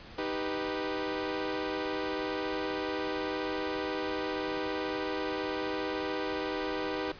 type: chord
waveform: sawtooth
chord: Eb augmented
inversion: none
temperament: equal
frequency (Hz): 311.1 / 392 / 493.9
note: Eb4 / G4 / B4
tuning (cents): 0 / 0 / 0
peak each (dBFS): -32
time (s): 0.18-7.12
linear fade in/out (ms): 5
effects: pink hiss -49 dBFS RMS until 7.19 s + resampled to 11025 Hz